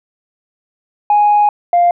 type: tone pair in turn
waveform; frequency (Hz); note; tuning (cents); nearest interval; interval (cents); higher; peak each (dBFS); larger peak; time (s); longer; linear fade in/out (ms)
sine; 830.6 / 698.4; G#5 / F5; 0 / 0; minor third; 300; first; -6; neither; 1.1-1.49 / 1.73-1.91; first; 2
effects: tanh soft clip ceiling -4 dBFS